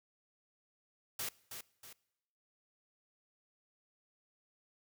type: noise with echo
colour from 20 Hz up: white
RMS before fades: -39 dBFS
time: 1.19-1.29 s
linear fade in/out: 5 ms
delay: 320 ms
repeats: 2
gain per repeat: -7 dB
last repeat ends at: 1.93 s
effects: noise-tail reverb RT60 0.9 s tail -23 dB re dry